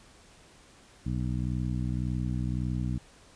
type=harmonic tone; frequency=61.8 Hz; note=B1; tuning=2 cents sharp; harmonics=1 / 2 / 3 / 4 / 5; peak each=-33 / -31 / -34 / -39 / -41 dBFS; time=1.05-2.99 s; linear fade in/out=20 ms; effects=pink hiss -56 dBFS RMS until 3.35 s + resampled to 22050 Hz